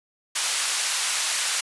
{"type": "band-pass noise", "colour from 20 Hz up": "white", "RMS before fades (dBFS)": -25, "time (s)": [0.35, 1.61], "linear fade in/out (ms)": 10, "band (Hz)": [1000, 9800], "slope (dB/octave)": 12, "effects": ["resampled to 24000 Hz"]}